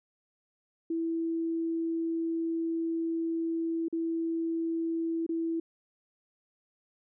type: tone with dropouts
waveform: sine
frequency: 329.6 Hz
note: E4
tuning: in tune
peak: -28 dBFS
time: 0.9-5.6 s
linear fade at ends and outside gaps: 5 ms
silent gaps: 3.884-3.926 / 5.265-5.291 s
effects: none